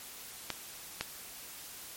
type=clicks; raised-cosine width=0.2 ms; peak=-15 dBFS; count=2; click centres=0.503 / 1.01 s; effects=white hiss -47 dBFS RMS until 1.96 s + MP3 64 kbps

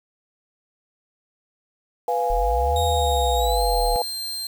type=chord; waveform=sine; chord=F diminished; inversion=second; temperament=equal; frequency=493.9 / 698.5 / 830.6 Hz; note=Cb5 / F5 / Ab5; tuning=0 / 0 / 0 cents; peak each=-24 dBFS; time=2.08-4.02 s; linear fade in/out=2 ms
type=linear two-way sweep; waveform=sine; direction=up then down; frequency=36.52 to 82.41 to 36.52 Hz; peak=-22 dBFS; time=2.3-3.96 s; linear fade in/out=0 ms; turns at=2.82 s
type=tone with pitch glide; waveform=sawtooth; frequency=3729 to 4162 Hz; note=A#7 to C8; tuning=0 to -10 cents; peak=-25 dBFS; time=2.76-4.47 s; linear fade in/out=2 ms; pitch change=+190 cents; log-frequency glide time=3.35-3.63 s
effects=7-bit

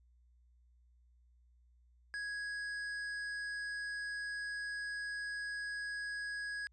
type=tone with tanh clipping; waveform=sine; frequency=1661.2 Hz; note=G#6; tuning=in tune; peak=-40 dBFS; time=2.14-6.67 s; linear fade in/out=0 ms; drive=11 dB; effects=added 60 Hz sine -64 dBFS peak until 6.72 s + resampled to 24000 Hz

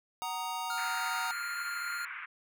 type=chord; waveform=square; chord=D# minor; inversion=first; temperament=just; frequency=746.7 / 933.4 / 1244.5 Hz; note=F#5 / A#5 / D#6; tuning=+16 / +2 / 0 cents; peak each=-41 / -37 / -42 dBFS; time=0.22-1.31 s; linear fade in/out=0 ms
type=tone; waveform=square; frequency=1403 Hz; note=F6; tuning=8 cents sharp; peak=-36 dBFS; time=0.7-2.05 s; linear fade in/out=2 ms
type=band-pass noise; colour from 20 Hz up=pink; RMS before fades=-42 dBFS; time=0.77-2.26 s; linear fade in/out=10 ms; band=1200 to 2400 Hz; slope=48 dB/octave
effects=none

